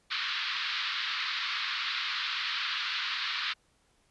white band-pass noise, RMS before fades -33 dBFS, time 0.1-3.54 s, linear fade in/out 20 ms, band 1100 to 4400 Hz, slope 48 dB/octave, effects pink hiss -69 dBFS RMS until 4.1 s + resampled to 24000 Hz

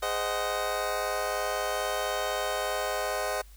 25% pulse chord, Ab dominant seventh, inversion none, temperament just, 415.3 / 519.1 / 623 / 747.5 Hz, Ab4 / C5 / Eb5 / Gb5, 0 / -14 / +2 / +17 cents, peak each -33 / -30 / -28 / -31 dBFS, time 0.02-3.42 s, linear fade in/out 10 ms, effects added 50 Hz sine -48 dBFS peak until 3.56 s + white hiss -59 dBFS RMS until 3.56 s

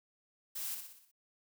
blue noise with echo, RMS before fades -40 dBFS, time 0.55-0.75 s, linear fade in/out 10 ms, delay 61 ms, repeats 6, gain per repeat -5 dB, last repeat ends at 1.116 s, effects none

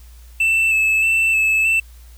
triangle tone with vibrato, 2637 Hz, E7, in tune, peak -12 dBFS, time 0.4-1.8 s, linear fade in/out 5 ms, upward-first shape square, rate 1.6 Hz, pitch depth 19 cents each way, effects added 59 Hz sine -39 dBFS peak until 2.17 s + white hiss -52 dBFS RMS until 2.17 s

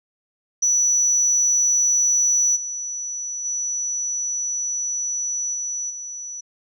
sine tone with level steps, 5920 Hz, F#8, in tune, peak -14 / -26 / -22 / -24 / -30 dBFS, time 0.62-6.41 s, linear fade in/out 10 ms, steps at 2.55 / 3.44 / 5.53 / 5.89 s, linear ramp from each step 20 ms, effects tanh soft clip ceiling -12 dBFS

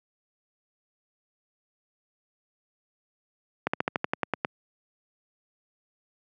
slowing click train, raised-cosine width 0.5 ms, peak -9 dBFS, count 10, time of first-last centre 3.67-4.449 s, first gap 65 ms, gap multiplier 1.07, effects high-pass 150 Hz 12 dB/octave

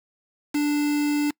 triangle tone with quantisation, 293.7 Hz, D4, in tune, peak -18 dBFS, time 0.54-1.31 s, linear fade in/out 10 ms, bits 5, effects noise-tail reverb RT60 0.1 s tail -25 dB re dry

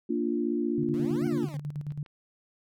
sine chord, Bb major, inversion none, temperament equal, 233.1 / 293.7 / 349.2 Hz, Bb3 / D4 / F4, 0 / 0 / 0 cents, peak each -30 dBFS, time 0.09-1.46 s, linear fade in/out 10 ms
sine tone with tremolo, 146.83 Hz, D3, in tune, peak -30 dBFS, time 0.78-2.03 s, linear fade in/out 2 ms, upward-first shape square, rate 9.2 Hz, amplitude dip 65%
20% pulse exponential two-way sweep, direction up then down, 146.83 to 782 to 253.5 Hz, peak -38 dBFS, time 0.94-1.57 s, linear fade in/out 0 ms, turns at 1.26 s
clicks, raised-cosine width 0.3 ms, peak -39 dBFS, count 3, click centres 1.313 / 1.906 / 2.062 s
effects none

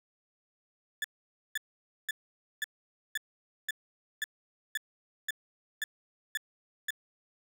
35% pulse tone bursts, 1738 Hz, A6, 22 cents flat, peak -28 dBFS, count 12, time 1.02-6.906 s, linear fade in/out 2 ms, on 23 ms, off 510 ms, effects none

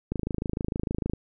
click train, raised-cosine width 3 ms, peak -15 dBFS, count 28, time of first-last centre 0.12-1.135 s, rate 26.6 Hz, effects none

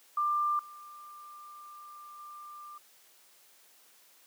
sine tone with level steps, 1190 Hz, D6, 22 cents sharp, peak -26 / -46 / -44 dBFS, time 0.17-2.78 s, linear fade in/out 5 ms, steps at 0.59 / 2.19 s, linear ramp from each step 2 ms, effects white hiss -61 dBFS RMS until 4.26 s + high-pass 300 Hz 12 dB/octave

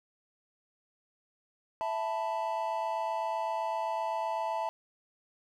triangle chord, E suspended fourth, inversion none, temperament equal, 659.3 / 880 / 987.8 Hz, E5 / A5 / B5, 0 / 0 / 0 cents, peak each -33 / -31 / -36 dBFS, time 1.81-4.69 s, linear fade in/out 0 ms, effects none

